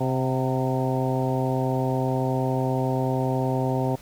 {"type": "harmonic tone with a mistuned harmonic", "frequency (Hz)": 130.6, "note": "C3", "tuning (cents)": -3, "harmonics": [1, 2, 3, 4, 5, 6, 7], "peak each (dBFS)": [-25, -28, -30, -31, -32, -33, -33], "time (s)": [0, 3.96], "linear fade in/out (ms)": 10, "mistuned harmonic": 6, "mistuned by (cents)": -49, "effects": ["pink hiss -49 dBFS RMS until 4.01 s"]}